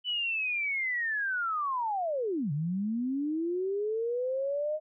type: linear two-way sweep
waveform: sine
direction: down then up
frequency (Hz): 3000 to 138.59 to 624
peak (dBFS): -28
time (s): 0.04-4.8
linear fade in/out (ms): 50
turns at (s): 2.52
effects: none